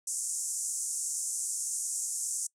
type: band-pass noise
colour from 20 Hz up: white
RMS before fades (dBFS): -34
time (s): 0.07-2.47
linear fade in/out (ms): 5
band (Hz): 6300 to 9600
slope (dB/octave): 48
effects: noise-tail reverb RT60 0.1 s tail -24 dB re dry